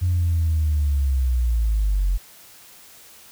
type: linear sweep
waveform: sine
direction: down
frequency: 90.9 to 43.65 Hz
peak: -16 dBFS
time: 0.01-2.18 s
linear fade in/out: 20 ms
effects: tanh soft clip ceiling -13 dBFS + white hiss -47 dBFS RMS until 3.31 s